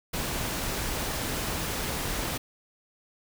pink noise, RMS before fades -31 dBFS, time 0.13-2.38 s, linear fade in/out 10 ms, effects none

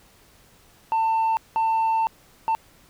sine tone bursts at uneven times, 895 Hz, A5, 29 cents sharp, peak -16 dBFS, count 3, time 0.92-1.37 / 1.56-2.07 / 2.48-2.55 s, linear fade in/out 0 ms, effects tanh soft clip ceiling -18 dBFS + pink hiss -55 dBFS RMS until 2.89 s

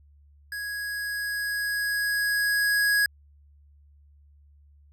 square tone with level ramp, 1661.2 Hz, G#6, in tune, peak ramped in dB -32 to -20 dBFS, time 0.52-3.06 s, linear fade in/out 2 ms, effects added 72 Hz sine -53 dBFS peak until 4.92 s

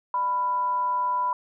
sine tone with frequency modulation, 992 Hz, B5, 7 cents sharp, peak -22 dBFS, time 0.14-1.33 s, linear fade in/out 2 ms, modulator 390 Hz, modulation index 0.21, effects none

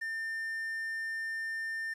triangle tone with quantisation, 1800 Hz, A6, 39 cents sharp, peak -32 dBFS, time 0.01-1.94 s, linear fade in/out 10 ms, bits 10, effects resampled to 32000 Hz

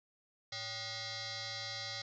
sine tone with frequency modulation, 110 Hz, A2, in tune, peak -39 dBFS, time 0.52-2.02 s, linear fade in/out 5 ms, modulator 674 Hz, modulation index 7.8, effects none

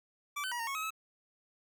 25% pulse tone with pitch steps, 1161 / 1521 / 961 / 920 / 1099 / 1275 / 1295 Hz, D6 / F#6 / B5 / A#5 / C#6 / D#6 / E6, -20 / +47 / -48 / -23 / -15 / +42 / -31 cents, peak -31 dBFS, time 0.36-0.906 s, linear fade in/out 10 ms, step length 78 ms, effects none

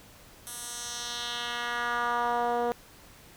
10% pulse tone with band-pass filter sweep, 239.6 Hz, A#3, 48 cents sharp, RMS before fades -31 dBFS, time 0.47-2.72 s, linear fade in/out 0 ms, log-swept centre 11000 to 500 Hz, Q 1.6, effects pink hiss -53 dBFS RMS until 3.36 s

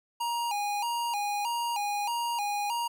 square tone with vibrato, 880 Hz, A5, in tune, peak -29 dBFS, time 0.2-2.88 s, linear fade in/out 10 ms, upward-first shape square, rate 1.6 Hz, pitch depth 120 cents each way, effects none

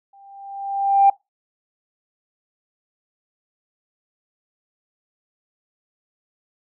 sine tone with exponential growth, 792 Hz, G5, 18 cents sharp, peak -7 dBFS, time 0.13-1.1 s, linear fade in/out 5 ms, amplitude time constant 210 ms, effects noise-tail reverb RT60 0.2 s tail -22 dB re dry + tanh soft clip ceiling -3 dBFS

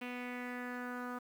sawtooth tone with low-pass filter sweep, 246.9 Hz, B3, in tune, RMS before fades -42 dBFS, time 0.01-1.19 s, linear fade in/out 10 ms, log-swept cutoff 2600 to 1300 Hz, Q 3.9, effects 10-bit

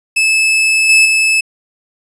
40% pulse tone with level steps, 2611 Hz, E7, 17 cents flat, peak -8 / -4 / -8 dBFS, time 0.16-1.41 s, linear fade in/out 10 ms, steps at 0.89 / 1.05 s, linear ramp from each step 5 ms, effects resampled to 24000 Hz

